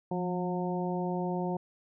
harmonic tone with a mistuned harmonic, 180 Hz, F#3, 47 cents flat, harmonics 1 / 2 / 3 / 4 / 5, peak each -32 / -35 / -39 / -38 / -39 dBFS, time 0.11-1.57 s, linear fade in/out 5 ms, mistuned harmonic 1, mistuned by -38 cents, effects none

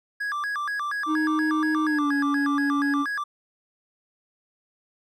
triangle tone with vibrato, 1396.9 Hz, F6, in tune, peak -24 dBFS, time 0.2-3.24 s, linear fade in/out 10 ms, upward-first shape square, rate 4.2 Hz, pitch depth 300 cents each way
triangle tone with pitch glide, 311.1 to 283.6 Hz, D#4 to C#4, 0 to +40 cents, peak -20 dBFS, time 1.06-3.06 s, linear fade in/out 50 ms, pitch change -160 cents, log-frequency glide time 1.85-2.12 s
effects none

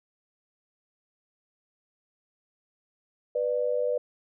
sine tone pair together, 493.9 / 595.2 Hz, B4 / D5, 0 / +23 cents, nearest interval minor third, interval 323 cents, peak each -26 / -28 dBFS, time 3.35-3.98 s, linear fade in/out 5 ms, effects none

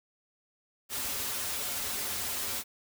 white noise with comb filter, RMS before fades -34 dBFS, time 0.89-2.64 s, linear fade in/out 50 ms, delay 6.2 ms, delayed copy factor -0.7, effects none

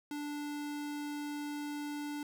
square tone, 293.1 Hz, D4, 3 cents flat, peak -38 dBFS, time 0.11-2.23 s, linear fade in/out 2 ms, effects none

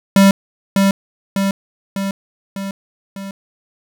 square tone with echo, 196 Hz, G3, in tune, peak -7 dBFS, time 0.16-0.31 s, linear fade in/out 2 ms, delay 600 ms, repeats 5, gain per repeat -4 dB, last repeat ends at 3.31 s, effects none

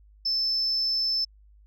sine tone, 5274 Hz, E8, in tune, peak -22 dBFS, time 0.25-1.25 s, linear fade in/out 10 ms, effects tanh soft clip ceiling -19 dBFS + added 51 Hz sine -52 dBFS peak until 1.66 s

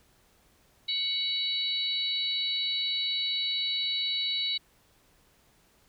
harmonic tone with a mistuned harmonic, 740 Hz, F#5, in tune, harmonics 3 / 4 / 5 / 6, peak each -38 / -38 / -28 / -36 dBFS, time 0.88-4.58 s, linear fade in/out 10 ms, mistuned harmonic 5, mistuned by +93 cents, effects pink hiss -64 dBFS RMS until 5.88 s

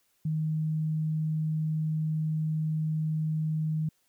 sine tone, 156.3 Hz, D#3, 8 cents sharp, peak -26 dBFS, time 0.25-3.89 s, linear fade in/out 5 ms, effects white hiss -71 dBFS RMS until 4.08 s

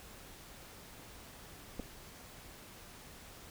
clicks, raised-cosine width 2 ms, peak -28 dBFS, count 2, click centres 1.795 / 1.799 s, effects pink hiss -53 dBFS RMS until 3.5 s

